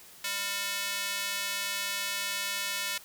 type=tone with high-pass filter; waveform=square; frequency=199.6 Hz; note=G3; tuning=32 cents sharp; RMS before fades=-33 dBFS; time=0.24-2.98 s; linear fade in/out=5 ms; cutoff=2200 Hz; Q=0.82; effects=white hiss -52 dBFS RMS until 3.04 s